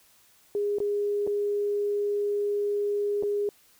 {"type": "tone with dropouts", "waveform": "sine", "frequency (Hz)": 410, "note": "G#4", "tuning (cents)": -22, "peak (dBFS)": -24, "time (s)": [0.55, 3.49], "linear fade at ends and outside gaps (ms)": 1, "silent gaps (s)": [[0.785, 0.802], [1.267, 1.274], [3.226, 3.234]], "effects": ["white hiss -60 dBFS RMS until 3.79 s"]}